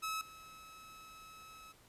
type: tone with level steps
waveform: sawtooth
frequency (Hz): 1292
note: E6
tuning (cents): -35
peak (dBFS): -33 / -49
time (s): 0.02-1.73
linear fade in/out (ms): 20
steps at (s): 0.21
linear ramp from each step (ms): 2
effects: pink hiss -64 dBFS RMS until 1.88 s + resampled to 32000 Hz